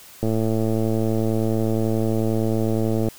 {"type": "click train", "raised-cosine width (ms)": 2, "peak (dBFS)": -10, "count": 318, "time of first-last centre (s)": [0.23, 3.086], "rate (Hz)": 111, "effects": ["white hiss -45 dBFS RMS until 3.18 s"]}